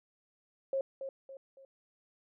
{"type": "tone with echo", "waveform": "sine", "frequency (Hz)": 540, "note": "C#5", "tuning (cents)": -45, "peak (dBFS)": -29, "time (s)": [0.73, 0.81], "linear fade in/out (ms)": 2, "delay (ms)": 280, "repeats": 3, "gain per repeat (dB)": -8, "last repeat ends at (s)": 1.65, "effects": []}